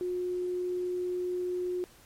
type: tone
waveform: sine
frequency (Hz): 360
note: F#4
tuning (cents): -47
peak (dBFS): -29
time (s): 0.01-1.84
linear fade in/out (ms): 0
effects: pink hiss -57 dBFS RMS until 2.05 s + MP3 64 kbps